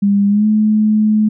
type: tone with pitch glide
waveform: sine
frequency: 201 to 214.2 Hz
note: G3 to A3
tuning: +44 to -46 cents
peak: -9 dBFS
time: 0.02-1.29 s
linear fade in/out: 10 ms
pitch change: +110 cents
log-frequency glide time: 0.28-0.46 s
effects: none